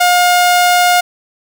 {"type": "tone", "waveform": "sawtooth", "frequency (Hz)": 713, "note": "F5", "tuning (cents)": 36, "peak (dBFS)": -4, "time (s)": [0, 1.01], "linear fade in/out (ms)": 10, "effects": []}